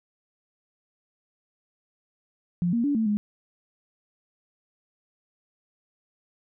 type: tone with pitch steps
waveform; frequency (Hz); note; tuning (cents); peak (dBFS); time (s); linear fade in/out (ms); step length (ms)
sine; 174.8 / 234.2 / 287 / 222.2 / 208.2; F3 / A#3 / D4 / A3 / G#3; +2 / +8 / -40 / +17 / +5; -21; 2.62-3.17; 0; 110
effects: none